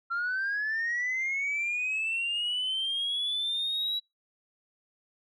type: linear sweep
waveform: sine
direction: up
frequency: 1360 to 3912 Hz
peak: -26 dBFS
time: 0.1-4 s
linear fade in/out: 20 ms
effects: noise-tail reverb RT60 0.2 s tail -26 dB re dry + tanh soft clip ceiling -25 dBFS